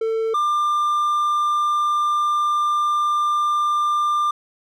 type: tone pair in turn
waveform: triangle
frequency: 447.2 / 1193.9 Hz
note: A4 / D6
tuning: +28 / +28 cents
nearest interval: octave + perfect fourth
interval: 1700 cents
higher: second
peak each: -17 / -15 dBFS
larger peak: second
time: 0.01-0.34 / 0.34-4.31 s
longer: second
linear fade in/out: 5 ms
effects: none